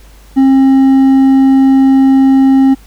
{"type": "tone with hard clipping", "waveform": "triangle", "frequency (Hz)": 267.9, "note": "C4", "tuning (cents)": 41, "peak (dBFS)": -5, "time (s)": [0.36, 2.75], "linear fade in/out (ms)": 20, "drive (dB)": 7, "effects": ["added 50 Hz sine -36 dBFS peak until 2.86 s", "pink hiss -44 dBFS RMS until 2.86 s"]}